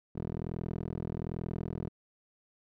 15% pulse tone with band-pass filter, 41.2 Hz, E1, in tune, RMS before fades -37 dBFS, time 0.15-1.89 s, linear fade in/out 10 ms, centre 250 Hz, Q 1.2, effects none

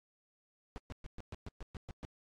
brown noise bursts, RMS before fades -43 dBFS, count 10, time 0.76-2.05 s, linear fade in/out 0 ms, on 21 ms, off 120 ms, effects low-pass 7000 Hz 12 dB/octave + AAC 48 kbps

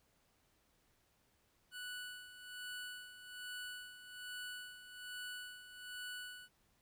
25% pulse tone with tremolo, 1480 Hz, F#6, in tune, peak -40 dBFS, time 1.71-6.49 s, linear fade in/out 50 ms, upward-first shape sine, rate 1.2 Hz, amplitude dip 70%, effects pink hiss -75 dBFS RMS until 6.81 s

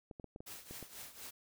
clicks, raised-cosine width 2 ms, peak -34 dBFS, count 7, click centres 0.112 / 0.198 / 0.243 / 0.361 / 0.405 / 0.71 / 0.827 s
white noise with tremolo, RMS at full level -47 dBFS, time 0.46-1.31 s, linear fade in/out 10 ms, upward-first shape triangle, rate 4.1 Hz, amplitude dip 80%
effects none

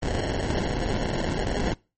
pink noise with sample-and-hold, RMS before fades -26 dBFS, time 0.02-1.74 s, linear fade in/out 10 ms, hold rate 1225 Hz, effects noise-tail reverb RT60 0.3 s tail -24 dB re dry + MP3 32 kbps

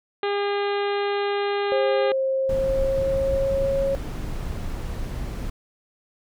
harmonic tone, 404.9 Hz, G#4, 44 cents flat, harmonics 1 / 2 / 3 / 4 / 5 / 6 / 7 / 8 / 9 / 10, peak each -23 / -29 / -33 / -35 / -37 / -39 / -40 / -41 / -42 / -43 dBFS, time 0.23-2.12 s, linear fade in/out 2 ms
sine tone with pitch glide, 532 to 547.3 Hz, C5 to C#5, +29 to -22 cents, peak -20 dBFS, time 1.72-3.95 s, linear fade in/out 0 ms, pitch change +49 cents, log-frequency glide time 2.39-3.77 s
brown noise, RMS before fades -29 dBFS, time 2.49-5.5 s, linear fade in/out 5 ms
effects none

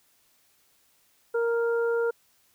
harmonic tone, 466.2 Hz, A#4, in tune, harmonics 1 / 2 / 3, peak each -23 / -38 / -33 dBFS, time 1.34-2.11 s, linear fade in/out 10 ms, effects white hiss -65 dBFS RMS until 2.54 s

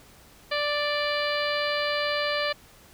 harmonic tone, 587.3 Hz, D5, in tune, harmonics 1 / 2 / 3 / 4 / 5 / 6 / 7 / 8, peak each -28 / -32 / -31 / -34 / -35 / -38 / -35 / -38 dBFS, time 0.51-2.53 s, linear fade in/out 10 ms, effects pink hiss -53 dBFS RMS until 2.93 s

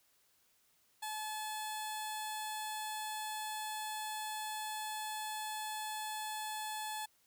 15% pulse tone with notch filter, 860 Hz, A5, 40 cents flat, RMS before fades -41 dBFS, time 1.02-7.06 s, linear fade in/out 10 ms, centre 2200 Hz, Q 0.91, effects white hiss -72 dBFS RMS until 7.26 s

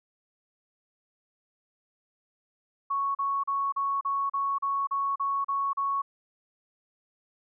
sine tone bursts, 1108.7 Hz, C#6, in tune, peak -25 dBFS, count 11, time 2.9-6.02 s, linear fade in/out 10 ms, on 250 ms, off 37 ms, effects none

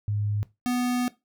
sine / square tone pair in turn, 103.83 / 247 Hz, G#2 / B3, 0 / 0 cents, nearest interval octave + minor third, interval 1500 cents, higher second, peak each -24 dBFS, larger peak neither, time 0.08-0.43 / 0.66-1.08 s, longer second, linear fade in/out 0 ms, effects noise-tail reverb RT60 0.2 s tail -17 dB re dry

